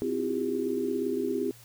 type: tone cluster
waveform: sine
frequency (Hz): 258.5 / 318.7 / 335.8 / 363.6 / 401.7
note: C4 / D#4 / E4 / F#4 / G4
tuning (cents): -21 / +42 / +32 / -30 / +42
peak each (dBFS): -32 / -39 / -34 / -36 / -30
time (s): 0.02-1.51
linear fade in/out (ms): 0
effects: added 118 Hz sine -54 dBFS peak until 1.64 s + white hiss -54 dBFS RMS until 1.64 s